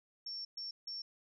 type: tone bursts at uneven times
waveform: sine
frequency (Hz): 5450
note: F8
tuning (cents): -43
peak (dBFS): -40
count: 3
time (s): 0.26-0.45 / 0.57-0.71 / 0.87-1.02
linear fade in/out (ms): 5
effects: none